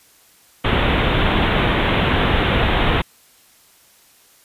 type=low-pass noise; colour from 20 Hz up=pink; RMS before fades=-17 dBFS; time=0.64-3.02 s; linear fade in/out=10 ms; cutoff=3700 Hz; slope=96 dB/octave; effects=white hiss -52 dBFS RMS until 4.44 s + resampled to 32000 Hz